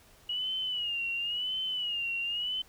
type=tone with vibrato; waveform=sine; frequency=2900 Hz; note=F#7; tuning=35 cents flat; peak=-30 dBFS; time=0.29-2.62 s; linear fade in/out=5 ms; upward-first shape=sine; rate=0.95 Hz; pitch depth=96 cents each way; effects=pink hiss -59 dBFS RMS until 2.68 s